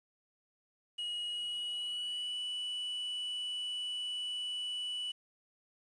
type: tone with pitch glide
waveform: triangle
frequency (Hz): 2900 to 2961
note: F#7 to F#7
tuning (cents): -35 to +1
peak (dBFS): -34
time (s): 0.98-5.12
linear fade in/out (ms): 10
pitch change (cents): +36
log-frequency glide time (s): 1.29-2.37
effects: resampled to 22050 Hz + 10-bit